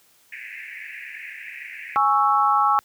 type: band-pass noise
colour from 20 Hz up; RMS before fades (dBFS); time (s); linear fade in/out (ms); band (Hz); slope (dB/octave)
pink; -37; 0.32-1.97; 5; 1700 to 2600; 96
type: chord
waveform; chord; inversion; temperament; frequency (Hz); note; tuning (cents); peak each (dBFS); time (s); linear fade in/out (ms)
sine; C# minor; second; equal; 830.6 / 1108.7 / 1318.5; G#5 / C#6 / E6; 0 / 0 / 0; -20; 1.96-2.79; 0
effects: white hiss -58 dBFS RMS until 2.84 s + high-pass 80 Hz 12 dB/octave